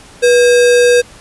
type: tone with sample-and-hold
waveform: sine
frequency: 486.3 Hz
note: B4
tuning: 27 cents flat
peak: -5 dBFS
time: 0.22-1.02 s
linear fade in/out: 20 ms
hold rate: 2100 Hz
effects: pink hiss -39 dBFS RMS until 1.2 s + resampled to 24000 Hz